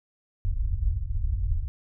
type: low-pass noise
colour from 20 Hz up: pink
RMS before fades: -26 dBFS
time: 0.45-1.68 s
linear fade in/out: 0 ms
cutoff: 100 Hz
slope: 48 dB/octave
effects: none